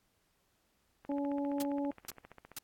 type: click train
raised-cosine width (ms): 0.5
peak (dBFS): -35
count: 23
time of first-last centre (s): 1.05-2.517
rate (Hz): 15
type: harmonic tone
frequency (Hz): 283.2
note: C#4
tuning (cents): +37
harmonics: 1 / 2 / 3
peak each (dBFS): -33 / -39 / -43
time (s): 1.09-1.91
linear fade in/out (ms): 5
type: noise bursts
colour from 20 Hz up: white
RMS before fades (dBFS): -40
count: 3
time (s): 1.6-2.586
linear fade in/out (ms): 2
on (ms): 22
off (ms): 460
effects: pink hiss -75 dBFS RMS until 2.63 s + AAC 64 kbps